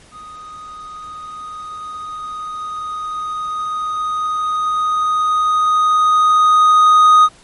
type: tone with level ramp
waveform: triangle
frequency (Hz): 1244.5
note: D#6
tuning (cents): 0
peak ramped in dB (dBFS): -31 to -3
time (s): 0.11-7.29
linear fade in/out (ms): 50
effects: pink hiss -46 dBFS RMS until 7.43 s + MP3 48 kbps